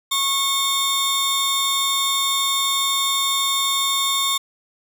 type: tone pair together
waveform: sawtooth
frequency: 1099 / 3612 Hz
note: C#6 / A7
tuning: -15 / +45 cents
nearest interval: octave + major sixth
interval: 2060 cents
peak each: -19 / -17 dBFS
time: 0.11-4.38 s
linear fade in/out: 10 ms
effects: none